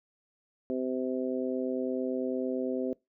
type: harmonic tone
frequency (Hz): 128.9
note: C3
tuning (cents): -26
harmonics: 2 / 3 / 4 / 5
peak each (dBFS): -32 / -34 / -35 / -41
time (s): 0.7-2.93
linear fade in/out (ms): 0
effects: noise-tail reverb RT60 0.2 s tail -23 dB re dry